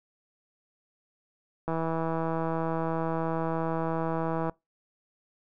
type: click train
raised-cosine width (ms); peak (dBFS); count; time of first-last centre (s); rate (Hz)
1; -17; 460; 1.68-4.496; 163
effects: noise-tail reverb RT60 0.2 s tail -24 dB re dry